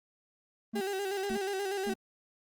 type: tone bursts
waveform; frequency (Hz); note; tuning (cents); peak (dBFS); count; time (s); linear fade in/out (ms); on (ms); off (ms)
triangle; 222.6; A3; +20; -31; 3; 0.73-1.941; 10; 77; 490
type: tone with vibrato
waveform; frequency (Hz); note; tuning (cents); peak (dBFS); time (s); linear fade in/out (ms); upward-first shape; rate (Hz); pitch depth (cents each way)
35% pulse; 392; G4; 0; -30; 0.75-1.94; 10; square; 8.3; 51
effects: Opus 24 kbps